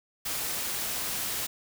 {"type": "noise", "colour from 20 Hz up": "white", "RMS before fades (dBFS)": -32, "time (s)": [0.25, 1.47], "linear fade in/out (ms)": 10, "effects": []}